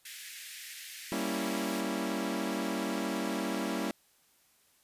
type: high-pass noise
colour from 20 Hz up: pink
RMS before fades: -45 dBFS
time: 0.05-1.81 s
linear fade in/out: 5 ms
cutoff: 1700 Hz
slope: 48 dB/octave
type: chord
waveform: sawtooth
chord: G diminished seventh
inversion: none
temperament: equal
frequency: 196 / 233.1 / 277.2 / 329.6 Hz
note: G3 / Bb3 / Db4 / Fb4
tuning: 0 / 0 / 0 / 0 cents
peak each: -33 dBFS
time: 1.12-3.91 s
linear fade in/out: 0 ms
effects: white hiss -67 dBFS RMS until 4.83 s + resampled to 32000 Hz